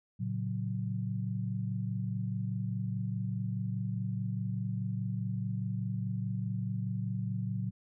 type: chord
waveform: sine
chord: F# major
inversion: first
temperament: equal with one note detuned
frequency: 113.75 / 138.59 / 185 Hz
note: A#2 / C#3 / F#3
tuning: -42 / 0 / 0 cents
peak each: -34 / -39 / -36 dBFS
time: 0.19-7.71 s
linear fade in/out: 20 ms
effects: none